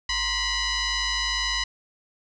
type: tone with frequency modulation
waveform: sine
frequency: 1045 Hz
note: C6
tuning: 2 cents flat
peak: -23 dBFS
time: 0.09-1.64 s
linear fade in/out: 5 ms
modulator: 994 Hz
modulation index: 4.7
effects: none